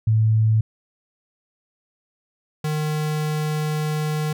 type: tone pair in turn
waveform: sine / square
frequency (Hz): 110 / 152.94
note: A2 / D#3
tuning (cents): 0 / -29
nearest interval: tritone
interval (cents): 571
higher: second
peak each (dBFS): -14 / -22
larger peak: first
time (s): 0.07-0.61 / 2.64-4.33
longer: second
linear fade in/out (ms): 5
effects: none